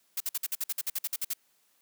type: noise bursts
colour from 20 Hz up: blue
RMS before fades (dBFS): -31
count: 14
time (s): 0.17-1.335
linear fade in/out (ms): 5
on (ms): 34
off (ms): 53
effects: white hiss -69 dBFS RMS until 1.81 s + high-pass 150 Hz 12 dB/octave